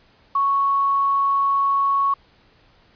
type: tone with quantisation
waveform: sine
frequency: 1108.7 Hz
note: C#6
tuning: in tune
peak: -16 dBFS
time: 0.35-2.14 s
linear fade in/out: 5 ms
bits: 7
effects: pink hiss -56 dBFS RMS until 2.95 s + resampled to 11025 Hz